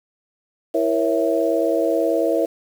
harmonic tone with a mistuned harmonic, 110 Hz, A2, in tune, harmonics 3 / 4 / 5 / 6, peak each -22 / -22 / -22 / -22 dBFS, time 0.74-2.46 s, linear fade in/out 10 ms, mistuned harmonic 4, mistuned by +120 cents, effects 7-bit

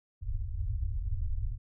pink low-pass noise, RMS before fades -32 dBFS, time 0.21-1.58 s, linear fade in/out 50 ms, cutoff 110 Hz, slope 96 dB/octave, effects none

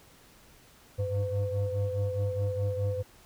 sine tone cluster, 97.7 / 102.5 / 507 Hz, G2 / G#2 / B4, -5 / -22 / +45 cents, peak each -29 / -32 / -31 dBFS, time 0.98-3.03 s, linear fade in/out 20 ms, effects tanh soft clip ceiling -21 dBFS + pink hiss -57 dBFS RMS until 3.25 s

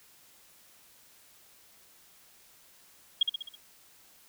sine tone with echo, 3272 Hz, G#7, 26 cents flat, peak -19 dBFS, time 3.21-3.23 s, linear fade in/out 5 ms, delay 65 ms, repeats 5, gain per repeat -5 dB, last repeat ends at 3.555 s, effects white hiss -59 dBFS RMS until 4.28 s

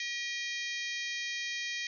harmonic tone with a mistuned harmonic, 639 Hz, D#5, 46 cents sharp, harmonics 3 / 4 / 5 / 6 / 7 / 8 / 9 / 10, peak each -38 / -40 / -42 / -44 / -45 / -46 / -47 / -48 dBFS, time 0-1.87 s, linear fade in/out 2 ms, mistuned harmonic 4, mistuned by -93 cents, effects none

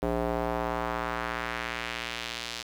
square tone with band-pass filter sweep, 58.5 Hz, A#1, 7 cents sharp, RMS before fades -32 dBFS, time 0.02-2.63 s, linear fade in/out 10 ms, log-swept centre 500 to 4400 Hz, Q 1.3, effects 8-bit

